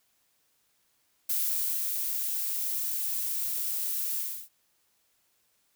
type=noise with ADSR envelope; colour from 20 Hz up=violet; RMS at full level=-28 dBFS; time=1.29-4.49 s; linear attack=8 ms; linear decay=650 ms; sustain=-3 dB; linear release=310 ms; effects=white hiss -71 dBFS RMS until 5.75 s